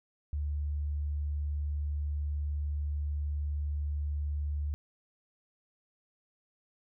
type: tone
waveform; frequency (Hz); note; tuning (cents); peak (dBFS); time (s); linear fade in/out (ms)
sine; 73.42; D2; 0; -30; 0.33-4.74; 0
effects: none